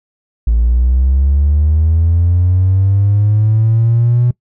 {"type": "linear sweep", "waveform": "triangle", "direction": "up", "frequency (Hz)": [55, 122.8], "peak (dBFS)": -5, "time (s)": [0.47, 4.31], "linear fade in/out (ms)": 5, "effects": ["noise-tail reverb RT60 0.1 s tail -25 dB re dry", "tanh soft clip ceiling -4 dBFS"]}